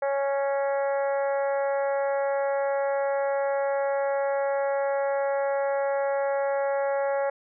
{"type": "harmonic tone with a mistuned harmonic", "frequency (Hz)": 277.2, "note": "C#4", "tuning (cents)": 0, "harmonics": [2, 3, 4, 5, 6, 7, 8], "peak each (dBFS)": [-24, -31, -40, -39, -40, -42, -48], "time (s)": [0.02, 7.3], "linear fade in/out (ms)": 5, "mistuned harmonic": 8, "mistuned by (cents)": -22, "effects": []}